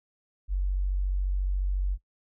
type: tone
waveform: sine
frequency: 47.11 Hz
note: F#1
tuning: 32 cents sharp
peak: -24 dBFS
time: 0.48-1.98 s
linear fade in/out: 50 ms
effects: noise-tail reverb RT60 0.1 s tail -21 dB re dry